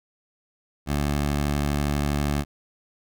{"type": "tone", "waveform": "15% pulse", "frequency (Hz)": 72.4, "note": "D2", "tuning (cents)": -24, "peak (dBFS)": -16, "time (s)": [0.86, 2.45], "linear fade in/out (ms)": 50, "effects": []}